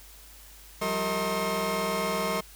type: tone cluster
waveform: 30% pulse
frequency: 175.2 / 194.6 / 456.8 / 635 / 1072 Hz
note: F3 / G3 / A#4 / D#5 / C6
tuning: +6 / -12 / -35 / +35 / +42 cents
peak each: -36 / -31 / -30 / -29 / -30 dBFS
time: 0.81-2.41 s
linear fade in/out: 10 ms
effects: added 50 Hz sine -51 dBFS peak until 2.55 s + white hiss -51 dBFS RMS until 2.55 s